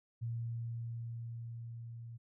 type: tone with level ramp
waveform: sine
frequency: 116.4 Hz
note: A#2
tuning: 2 cents flat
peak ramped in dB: -35 to -45 dBFS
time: 0.21-2.18 s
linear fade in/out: 20 ms
effects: none